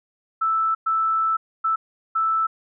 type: tone bursts at uneven times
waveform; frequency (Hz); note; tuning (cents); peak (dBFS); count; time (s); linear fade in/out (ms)
sine; 1318.5; E6; 0; -18; 4; 0.41-0.75 / 0.86-1.37 / 1.64-1.76 / 2.15-2.47; 10
effects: none